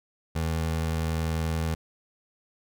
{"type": "tone", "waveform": "25% pulse", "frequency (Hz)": 80.8, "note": "E2", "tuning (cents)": -34, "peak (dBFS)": -22, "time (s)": [0.35, 1.75], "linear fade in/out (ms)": 10, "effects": []}